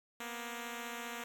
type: beating tone pair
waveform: 5% pulse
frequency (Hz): 235.6 / 250.6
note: A#3 / B3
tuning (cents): +19 / +25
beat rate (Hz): 15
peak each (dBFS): -30 / -37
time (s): 0.2-1.24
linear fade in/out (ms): 2
effects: 10-bit